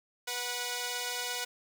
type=tone pair together; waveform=5% pulse; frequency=488.6 / 737.2 Hz; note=B4 / F#5; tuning=-19 / -7 cents; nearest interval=perfect fifth; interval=712 cents; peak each=-24 / -25 dBFS; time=0.27-1.45 s; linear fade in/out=10 ms; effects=10-bit